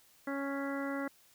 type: harmonic tone with a mistuned harmonic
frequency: 277.2 Hz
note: C#4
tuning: in tune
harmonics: 1 / 2 / 3 / 4 / 5 / 6 / 7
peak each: -36 / -40 / -47 / -46 / -44 / -47 / -46 dBFS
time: 0.27-1.08 s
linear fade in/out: 5 ms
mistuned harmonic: 7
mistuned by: +24 cents
effects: white hiss -64 dBFS RMS until 1.34 s